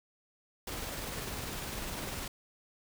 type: noise with tremolo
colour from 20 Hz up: pink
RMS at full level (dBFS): -38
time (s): 0.67-2.28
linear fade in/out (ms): 5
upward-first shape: square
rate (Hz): 20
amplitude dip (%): 25
effects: none